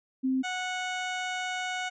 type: tone pair in turn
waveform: sine / 15% pulse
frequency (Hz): 261.6 / 735.9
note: C4 / F#5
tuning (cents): 0 / -10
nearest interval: octave + tritone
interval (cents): 1790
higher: second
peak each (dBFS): -24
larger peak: neither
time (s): 0.23-0.43 / 0.43-1.9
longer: second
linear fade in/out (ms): 20
effects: resampled to 16000 Hz